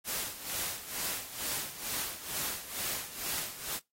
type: noise with tremolo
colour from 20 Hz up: white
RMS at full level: -34 dBFS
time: 0.04-3.8 s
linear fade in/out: 50 ms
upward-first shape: sine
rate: 2.2 Hz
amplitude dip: 75%
effects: noise-tail reverb RT60 0.2 s tail -23 dB re dry + AAC 48 kbps